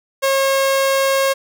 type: tone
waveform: sawtooth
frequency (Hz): 542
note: C#5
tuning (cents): -39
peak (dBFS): -10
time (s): 0.22-1.34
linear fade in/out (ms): 20
effects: none